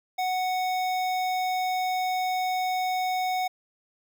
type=tone with notch filter; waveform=square; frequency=740 Hz; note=F#5; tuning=in tune; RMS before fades=-27 dBFS; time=0.18-3.48 s; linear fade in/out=10 ms; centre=9700 Hz; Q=0.98; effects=none